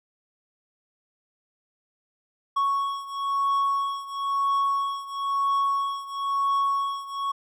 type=beating tone pair; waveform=triangle; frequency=1108.7 / 1109.7 Hz; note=C#6 / C#6; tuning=0 / +2 cents; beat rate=1 Hz; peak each=-23 / -26 dBFS; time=2.56-7.32 s; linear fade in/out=10 ms; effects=none